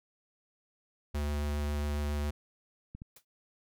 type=tone with vibrato; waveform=square; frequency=73.42 Hz; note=D2; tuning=in tune; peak=-31 dBFS; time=1.14-2.31 s; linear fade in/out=10 ms; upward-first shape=sine; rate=7.3 Hz; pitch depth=9 cents each way
type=clicks; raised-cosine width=5 ms; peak=-31 dBFS; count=2; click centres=2.95 / 3.019 s
type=noise with exponential decay; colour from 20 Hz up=white; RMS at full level=-49 dBFS; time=3.16-3.25 s; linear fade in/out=5 ms; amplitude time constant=18 ms
effects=none